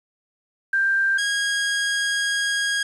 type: tone pair in turn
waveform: sine / sawtooth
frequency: 1582 / 1637.8 Hz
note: G6 / G#6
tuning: +15 / -25 cents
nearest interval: minor second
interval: 60 cents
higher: second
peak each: -17 dBFS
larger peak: neither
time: 0.73-1.18 / 1.18-2.83 s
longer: second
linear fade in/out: 5 ms
effects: resampled to 22050 Hz + 8-bit